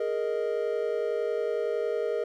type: chord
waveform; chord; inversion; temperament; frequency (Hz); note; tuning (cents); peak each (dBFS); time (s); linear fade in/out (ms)
triangle; Ab suspended second; none; equal; 415.3 / 466.2 / 622.3; Ab4 / Bb4 / Eb5; 0 / 0 / 0; -29 / -27 / -31; 0-2.24; 5
effects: none